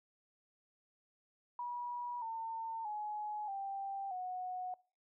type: tone with pitch steps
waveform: sine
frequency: 968 / 903.2 / 842.7 / 786.3 / 733.6 Hz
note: B5 / A5 / G#5 / G5 / F#5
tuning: -35 / +45 / +25 / +5 / -15 cents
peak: -38 dBFS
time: 1.59-4.74 s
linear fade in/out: 2 ms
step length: 630 ms
effects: noise-tail reverb RT60 0.4 s tail -24 dB re dry